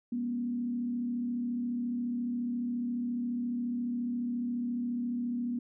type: tone with frequency modulation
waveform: sine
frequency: 241.5 Hz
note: B3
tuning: 39 cents flat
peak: -30 dBFS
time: 0.12-5.59 s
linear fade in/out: 5 ms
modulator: 34.4 Hz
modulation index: 0.44
effects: none